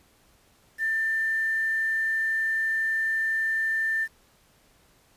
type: tone with quantisation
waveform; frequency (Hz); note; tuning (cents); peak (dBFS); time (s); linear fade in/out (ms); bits
sine; 1786; A6; +25; -23; 0.78-4.08; 50; 8
effects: pink hiss -61 dBFS RMS until 5.16 s + resampled to 32000 Hz